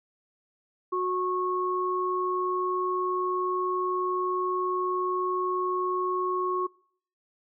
sine tone pair together, 366.1 / 1097.1 Hz, F#4 / C#6, -18 / -18 cents, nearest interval octave + perfect fifth, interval 1900 cents, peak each -28 dBFS, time 0.92-6.67 s, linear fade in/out 10 ms, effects noise-tail reverb RT60 0.6 s tail -25 dB re dry

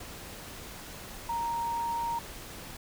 sine tone in noise, 932.3 Hz, A#5, in tune, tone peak -29 dBFS, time 1.29-2.19 s, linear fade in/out 5 ms, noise pink, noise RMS -44 dBFS, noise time 0-2.77 s, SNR +12 dB, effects none

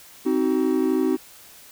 triangle chord, C diminished, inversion none, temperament just, 261.6 / 314 / 376.7 Hz, C4 / Eb4 / Gb4, 0 / +16 / +31 cents, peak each -21 dBFS, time 0.25-1.17 s, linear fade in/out 20 ms, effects white hiss -47 dBFS RMS until 1.71 s

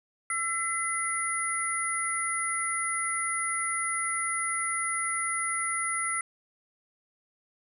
sine tone cluster, 1340 / 2029 / 9680 Hz, E6 / B6 / D#9, +28 / +46 / -49 cents, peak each -32 / -32 / -31 dBFS, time 0.3-6.21 s, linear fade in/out 2 ms, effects none

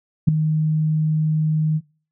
sine tone with ADSR envelope, 155.56 Hz, D#3, in tune, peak -5 dBFS, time 0.27-1.81 s, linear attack 15 ms, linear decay 4 ms, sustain -11 dB, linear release 48 ms, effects noise-tail reverb RT60 0.4 s tail -23 dB re dry

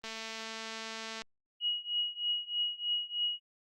click train, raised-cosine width 0.2 ms, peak -24 dBFS, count 264, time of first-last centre 0.04-1.219 s, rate 223 Hz
sine tone with tremolo, 2900 Hz, F#7, 35 cents flat, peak -27 dBFS, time 1.6-3.4 s, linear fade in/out 50 ms, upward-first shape triangle, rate 3.2 Hz, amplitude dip 95%
effects Opus 32 kbps

